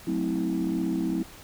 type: chord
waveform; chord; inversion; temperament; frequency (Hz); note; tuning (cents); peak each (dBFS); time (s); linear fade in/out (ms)
sine; F# half-diminished seventh; none; equal with one note detuned; 185 / 220 / 261.6 / 324.5; F#3 / A3 / C4 / E4; 0 / 0 / 0 / -27; -29 / -32 / -29 / -27; 0.07-1.23; 5
effects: tanh soft clip ceiling -19 dBFS + pink hiss -47 dBFS RMS until 1.43 s